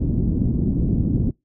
white low-pass noise, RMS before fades -20 dBFS, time 0-1.31 s, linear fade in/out 10 ms, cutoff 250 Hz, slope 24 dB/octave, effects noise-tail reverb RT60 0.2 s tail -24 dB re dry

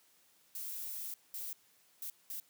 violet noise bursts at uneven times, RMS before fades -42 dBFS, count 4, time 0.55-1.14 / 1.34-1.53 / 2.02-2.1 / 2.3-2.4 s, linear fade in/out 2 ms, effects white hiss -68 dBFS RMS until 2.49 s + high-pass 100 Hz 12 dB/octave

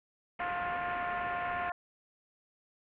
white low-pass noise, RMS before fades -42 dBFS, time 0.39-1.7 s, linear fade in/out 5 ms, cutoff 2600 Hz, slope 48 dB/octave
harmonic tone, 353 Hz, F4, 19 cents sharp, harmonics 2 / 3 / 4 / 5, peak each -35 / -39 / -41 / -43 dBFS, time 0.4-1.72 s, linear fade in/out 2 ms
effects none

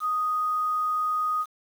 sine tone with quantisation, 1244.5 Hz, D#6, in tune, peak -23 dBFS, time 0-1.46 s, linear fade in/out 50 ms, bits 8, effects none

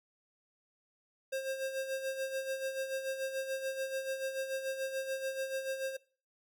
square tone with tremolo, 533 Hz, C5, 32 cents sharp, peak -33 dBFS, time 1.32-5.97 s, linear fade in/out 10 ms, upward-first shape sine, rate 6.9 Hz, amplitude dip 60%, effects noise-tail reverb RT60 0.4 s tail -21 dB re dry

